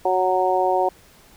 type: harmonic tone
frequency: 185 Hz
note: F#3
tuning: in tune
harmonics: 2 / 3 / 4 / 5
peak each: -23 / -23 / -20 / -24 dBFS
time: 0.05-0.89 s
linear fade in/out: 5 ms
effects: pink hiss -51 dBFS RMS until 1.36 s